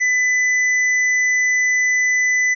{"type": "tone with tanh clipping", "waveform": "sine", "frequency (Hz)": 2000, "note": "B6", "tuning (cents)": 21, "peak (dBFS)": -16, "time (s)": [0, 2.55], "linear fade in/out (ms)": 20, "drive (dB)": 12, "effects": ["resampled to 16000 Hz"]}